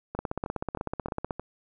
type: two click trains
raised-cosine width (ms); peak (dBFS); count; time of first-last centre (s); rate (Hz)
1; -16 / -20; 19 / 5; 0.19-1.308 / 0.15-1.396; 16.1 / 3.21
effects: none